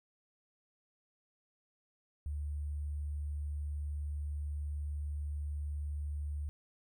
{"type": "tone with sample-and-hold", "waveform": "sine", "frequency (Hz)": 73.42, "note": "D2", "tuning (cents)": 0, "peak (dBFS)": -35, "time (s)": [2.26, 6.49], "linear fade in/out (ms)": 0, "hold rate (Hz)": 8820, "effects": []}